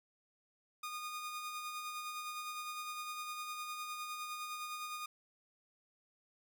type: tone with tremolo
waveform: sawtooth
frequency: 1227 Hz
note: D#6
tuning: 25 cents flat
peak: -36 dBFS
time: 0.83-5.06 s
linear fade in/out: 5 ms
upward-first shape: sine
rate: 9.8 Hz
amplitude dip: 35%
effects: none